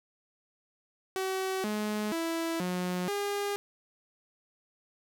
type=tone with pitch steps; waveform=sawtooth; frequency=379.3 / 211.5 / 330.3 / 180.5 / 405.5 Hz; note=F#4 / G#3 / E4 / F#3 / G#4; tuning=+43 / +32 / +4 / -43 / -41 cents; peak=-26 dBFS; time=1.16-3.56 s; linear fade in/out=0 ms; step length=480 ms; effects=none